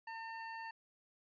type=tone; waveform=25% pulse; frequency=904 Hz; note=A5; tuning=47 cents sharp; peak=-40 dBFS; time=0.07-0.71 s; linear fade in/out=5 ms; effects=resampled to 11025 Hz